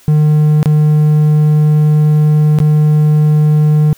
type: tone with dropouts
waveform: triangle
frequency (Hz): 151.7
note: D#3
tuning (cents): -44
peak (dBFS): -4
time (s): 0.08-3.93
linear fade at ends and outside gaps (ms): 0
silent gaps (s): 0.629-0.658 / 2.587-2.602
effects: white hiss -45 dBFS RMS until 3.97 s